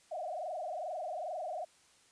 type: tone with frequency modulation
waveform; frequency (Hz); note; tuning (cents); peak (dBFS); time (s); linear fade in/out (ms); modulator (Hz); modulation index
sine; 675; E5; +41; -36; 0.11-1.65; 10; 22.4; 3.2
effects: white hiss -65 dBFS RMS until 2.11 s + resampled to 22050 Hz